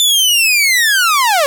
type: linear sweep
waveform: sawtooth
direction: down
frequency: 3553 to 540 Hz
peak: -6 dBFS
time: 0-1.46 s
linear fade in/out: 0 ms
effects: none